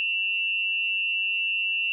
sine tone pair together, 2698 / 2895 Hz, E7 / F#7, +40 / -38 cents, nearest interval minor second, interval 122 cents, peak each -24 / -31 dBFS, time 0-1.92 s, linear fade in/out 0 ms, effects none

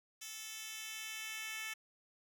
10% pulse tone with high-pass filter sweep, 438.6 Hz, A4, 6 cents flat, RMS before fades -45 dBFS, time 0.21-1.74 s, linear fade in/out 10 ms, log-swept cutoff 4200 to 2200 Hz, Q 1.3, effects none

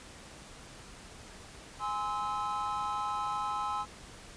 triangle chord, Ab augmented, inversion none, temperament just, 830.6 / 1038.3 / 1297.8 Hz, Ab5 / C6 / E6, 0 / -14 / -27 cents, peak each -34 dBFS, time 1.79-3.86 s, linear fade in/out 50 ms, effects pink hiss -50 dBFS RMS until 4.36 s + resampled to 22050 Hz

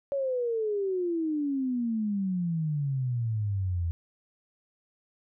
sine exponential sweep, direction down, 565 to 82.41 Hz, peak -26 dBFS, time 0.12-3.91 s, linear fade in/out 0 ms, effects none

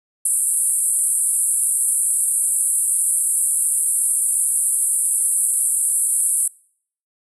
white band-pass noise, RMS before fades -19 dBFS, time 0.25-6.48 s, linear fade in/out 5 ms, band 8300 to 11000 Hz, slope 96 dB/octave, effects noise-tail reverb RT60 0.6 s tail -24 dB re dry

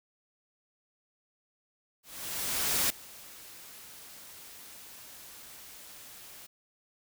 white noise with ADSR envelope, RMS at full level -27 dBFS, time 2.03-6.47 s, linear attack 870 ms, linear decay 3 ms, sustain -22 dB, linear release 13 ms, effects none

